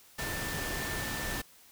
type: tone in noise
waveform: sine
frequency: 1781 Hz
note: A6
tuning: 21 cents sharp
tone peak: -39 dBFS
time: 0.18-1.42 s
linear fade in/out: 10 ms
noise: pink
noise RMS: -36 dBFS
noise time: 0.18-1.42 s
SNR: -6 dB
effects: white hiss -58 dBFS RMS until 1.71 s